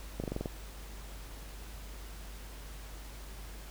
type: slowing click train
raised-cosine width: 2 ms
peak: -21 dBFS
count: 7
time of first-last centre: 0.2-0.458 s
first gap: 38 ms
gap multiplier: 1.05
effects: added 50 Hz sine -44 dBFS peak until 3.7 s + pink hiss -51 dBFS RMS until 3.7 s